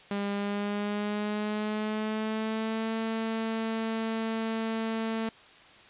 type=tone with pitch glide; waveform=sawtooth; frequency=201.6 to 223.7 Hz; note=G3 to A3; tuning=+49 to +29 cents; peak=-25 dBFS; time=0.11-5.29 s; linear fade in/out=2 ms; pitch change=+180 cents; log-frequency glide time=0.32-2.94 s; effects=white hiss -53 dBFS RMS until 5.89 s + resampled to 8000 Hz